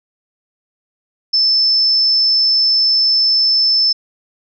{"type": "tone", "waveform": "sine", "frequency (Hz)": 5274, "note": "E8", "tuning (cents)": 0, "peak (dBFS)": -10, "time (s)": [1.33, 3.93], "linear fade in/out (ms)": 10, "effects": []}